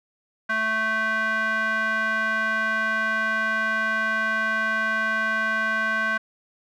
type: tone with band-pass filter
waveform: square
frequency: 220 Hz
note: A3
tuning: in tune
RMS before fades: -24 dBFS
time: 0.49-6.18 s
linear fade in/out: 10 ms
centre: 1500 Hz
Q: 4.6
effects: none